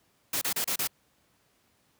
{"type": "noise bursts", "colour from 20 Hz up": "white", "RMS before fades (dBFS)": -29, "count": 5, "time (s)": [0.33, 0.874], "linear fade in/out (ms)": 5, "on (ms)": 84, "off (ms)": 31, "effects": ["pink hiss -68 dBFS RMS until 1.99 s", "high-pass 80 Hz 12 dB/octave"]}